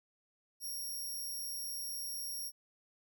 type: tone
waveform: 5% pulse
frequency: 5588 Hz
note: F8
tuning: in tune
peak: -33 dBFS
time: 0.6-2.52 s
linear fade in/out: 50 ms
effects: none